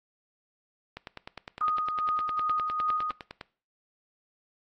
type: click train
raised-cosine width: 0.3 ms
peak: -22 dBFS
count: 25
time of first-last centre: 0.97-3.412 s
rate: 9.83 Hz
type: tone with tremolo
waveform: sine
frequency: 1241 Hz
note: D#6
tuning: 5 cents flat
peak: -25 dBFS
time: 1.61-3.11 s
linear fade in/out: 0 ms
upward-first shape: sine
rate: 2.5 Hz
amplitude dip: 40%
effects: noise-tail reverb RT60 0.4 s tail -21 dB re dry + AAC 32 kbps